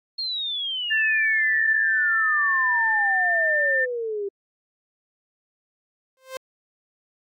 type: exponential sweep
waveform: sine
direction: down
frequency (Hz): 4295 to 392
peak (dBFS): -25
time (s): 0.18-4.29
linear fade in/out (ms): 10
type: tone with pitch glide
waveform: sine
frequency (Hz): 1760 to 1791.8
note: A6 to A6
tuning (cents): 0 to +31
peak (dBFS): -19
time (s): 0.9-3.86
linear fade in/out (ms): 20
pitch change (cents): +31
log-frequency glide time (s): 1.1-3.37
type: tone with exponential growth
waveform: sawtooth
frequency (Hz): 523.3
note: C5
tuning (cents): 0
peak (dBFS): -23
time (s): 6.17-6.37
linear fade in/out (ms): 1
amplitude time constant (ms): 42
effects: AAC 64 kbps